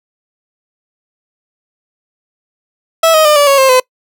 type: tone with pitch steps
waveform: 30% pulse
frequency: 654 / 627.4 / 601.8 / 577.3 / 553.8 / 531.2 / 509.6 Hz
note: E5 / D#5 / D5 / D5 / C#5 / C5 / C5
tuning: -14 / +14 / +42 / -30 / -2 / +26 / -46 cents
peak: -3 dBFS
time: 3.03-3.8 s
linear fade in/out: 5 ms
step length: 110 ms
effects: noise-tail reverb RT60 0.1 s tail -24 dB re dry